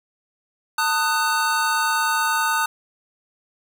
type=chord; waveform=square; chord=D# diminished; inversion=second; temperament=just; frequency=896 / 1244.5 / 1493.4 Hz; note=A5 / D#6 / F#6; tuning=+31 / 0 / +16 cents; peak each=-24 dBFS; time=0.78-2.66 s; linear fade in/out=5 ms; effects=none